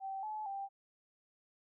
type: tone with pitch steps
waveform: sine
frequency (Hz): 775 / 858 / 788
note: G5 / A5 / G5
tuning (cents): -20 / -44 / +9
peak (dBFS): -38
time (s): 0-0.69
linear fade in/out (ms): 50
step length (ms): 230
effects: none